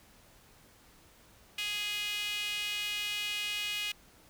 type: tone with high-pass filter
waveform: sawtooth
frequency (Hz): 415.3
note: G#4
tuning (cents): 0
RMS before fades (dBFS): -35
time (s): 1.58-3.92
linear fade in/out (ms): 5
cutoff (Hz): 2700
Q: 4.6
effects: pink hiss -60 dBFS RMS until 4.29 s